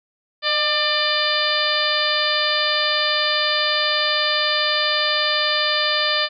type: harmonic tone with a mistuned harmonic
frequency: 596 Hz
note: D5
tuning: 25 cents sharp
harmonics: 1 / 2 / 3 / 4 / 5 / 6 / 7 / 8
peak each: -26 / -26 / -24 / -28 / -26 / -24 / -27 / -25 dBFS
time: 0.42-6.29 s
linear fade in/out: 50 ms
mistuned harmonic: 1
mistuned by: +32 cents
effects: none